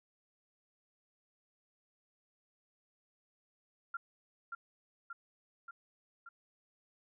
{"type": "tone with echo", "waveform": "sine", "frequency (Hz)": 1384, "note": "F6", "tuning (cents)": -16, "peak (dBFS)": -36, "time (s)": [3.94, 3.97], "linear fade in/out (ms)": 5, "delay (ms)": 580, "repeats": 4, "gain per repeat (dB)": -3, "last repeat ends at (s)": 6.29, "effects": []}